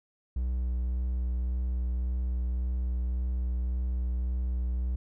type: tone with vibrato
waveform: triangle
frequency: 61.8 Hz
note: B1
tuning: 2 cents sharp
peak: -25 dBFS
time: 0.36-4.96 s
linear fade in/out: 5 ms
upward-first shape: triangle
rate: 1.8 Hz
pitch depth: 16 cents each way
effects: none